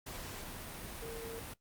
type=tone in noise; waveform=sine; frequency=456.8 Hz; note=A#4; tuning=35 cents flat; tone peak=-41 dBFS; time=1.02-1.4 s; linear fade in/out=10 ms; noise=pink; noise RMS=-45 dBFS; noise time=0.06-1.54 s; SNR=+1 dB; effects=noise-tail reverb RT60 0.1 s tail -17 dB re dry + Opus 48 kbps